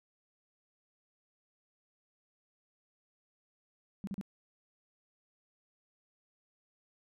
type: tone bursts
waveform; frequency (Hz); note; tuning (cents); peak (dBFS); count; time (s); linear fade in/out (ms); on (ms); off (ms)
sine; 196; G3; 0; -35; 3; 4.04-4.212; 0; 32; 38
effects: none